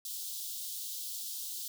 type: high-pass noise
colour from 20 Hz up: white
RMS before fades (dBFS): -40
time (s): 0.05-1.68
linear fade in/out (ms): 2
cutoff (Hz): 3300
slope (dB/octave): 48
effects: none